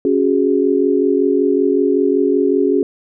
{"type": "chord", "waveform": "sine", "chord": "C# suspended fourth", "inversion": "none", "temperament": "equal", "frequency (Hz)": [277.2, 370, 415.3], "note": ["C#4", "F#4", "G#4"], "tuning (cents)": [0, 0, 0], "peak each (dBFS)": -16, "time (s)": [0.05, 2.83], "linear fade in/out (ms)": 2, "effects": []}